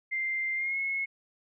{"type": "tone with pitch glide", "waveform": "sine", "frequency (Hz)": [2093, 2178], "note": ["C7", "C#7"], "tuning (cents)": [0, -31], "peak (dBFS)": -28, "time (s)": [0.11, 1.06], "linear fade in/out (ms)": 20, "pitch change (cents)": 69, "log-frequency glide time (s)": [0.55, 0.78], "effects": []}